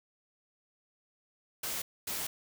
white noise bursts at uneven times, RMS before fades -36 dBFS, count 2, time 1.63-1.82 / 2.07-2.27 s, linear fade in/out 5 ms, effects none

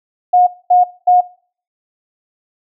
sine tone bursts, 721 Hz, F#5, 45 cents flat, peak -6 dBFS, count 3, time 0.33-1.21 s, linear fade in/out 10 ms, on 140 ms, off 230 ms, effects noise-tail reverb RT60 0.5 s tail -22 dB re dry

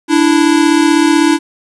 square tone pair together, 294 / 330 Hz, D4 / E4, +2 / +2 cents, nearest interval major second, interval 200 cents, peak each -11 dBFS, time 0.08-1.39 s, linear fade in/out 50 ms, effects resampled to 24000 Hz + 7-bit

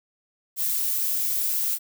violet noise, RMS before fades -25 dBFS, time 0.56-1.79 s, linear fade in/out 50 ms, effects none

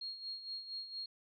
sine tone with tremolo, 4270 Hz, C8, 34 cents sharp, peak -39 dBFS, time 0.01-1.06 s, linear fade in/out 5 ms, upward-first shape sine, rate 4.3 Hz, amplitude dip 65%, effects none

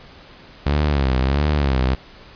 sawtooth tone with vibrato, 69.3 Hz, C#2, in tune, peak -12 dBFS, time 0.66-1.95 s, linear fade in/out 5 ms, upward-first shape sine, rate 1.5 Hz, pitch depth 140 cents each way, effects pink hiss -44 dBFS RMS until 2.35 s + resampled to 11025 Hz

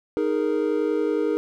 triangle chord, D# suspended fourth, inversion none, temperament equal, 311.1 / 415.3 / 466.2 Hz, D#4 / G#4 / A#4, 0 / 0 / 0 cents, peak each -23 dBFS, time 0.17-1.37 s, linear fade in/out 0 ms, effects none

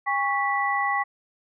sine tone cluster, 810 / 1112 / 1964 Hz, G#5 / C#6 / B6, -43 / +5 / -10 cents, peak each -26 dBFS, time 0.06-1.04 s, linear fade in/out 20 ms, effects none

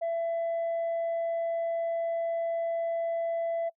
sine tone, 669 Hz, E5, 25 cents sharp, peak -25 dBFS, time 0.01-3.7 s, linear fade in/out 20 ms, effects noise-tail reverb RT60 0.1 s tail -25 dB re dry + tanh soft clip ceiling -26 dBFS

